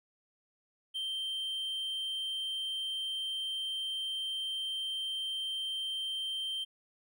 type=tone; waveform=triangle; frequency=3136 Hz; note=G7; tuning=in tune; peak=-32 dBFS; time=0.94-6.65 s; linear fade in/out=20 ms; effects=none